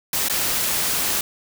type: noise with dropouts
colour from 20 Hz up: white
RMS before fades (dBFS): -22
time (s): 0.13-1.21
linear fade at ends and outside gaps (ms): 2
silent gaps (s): 0.285-0.297
effects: none